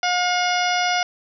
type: harmonic tone with a mistuned harmonic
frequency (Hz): 717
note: F5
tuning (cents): +45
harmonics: 1 / 2 / 3 / 4 / 5 / 6 / 7 / 8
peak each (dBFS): -21 / -25 / -26 / -29 / -32 / -37 / -29 / -31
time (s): 0.03-1.03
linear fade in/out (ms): 2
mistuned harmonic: 5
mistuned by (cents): -48
effects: none